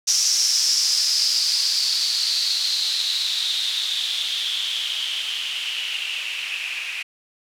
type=noise with low-pass filter sweep; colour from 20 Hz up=violet; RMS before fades=-23 dBFS; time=0.07-7.03 s; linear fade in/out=10 ms; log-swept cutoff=5700 to 2500 Hz; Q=7; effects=none